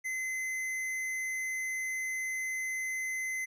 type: tone with hard clipping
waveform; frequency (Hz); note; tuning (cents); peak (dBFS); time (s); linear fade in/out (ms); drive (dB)
triangle; 2049; C7; -37; -34; 0.04-3.46; 20; 16
effects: resampled to 32000 Hz